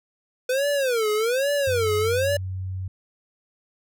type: tone with vibrato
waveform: square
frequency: 493.9 Hz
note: B4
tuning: in tune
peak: -21 dBFS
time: 0.49-2.37 s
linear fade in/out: 5 ms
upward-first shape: sine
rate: 1.2 Hz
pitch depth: 270 cents each way
type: tone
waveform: sine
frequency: 93.6 Hz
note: F#2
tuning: 20 cents sharp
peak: -27 dBFS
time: 1.67-2.88 s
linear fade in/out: 5 ms
effects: none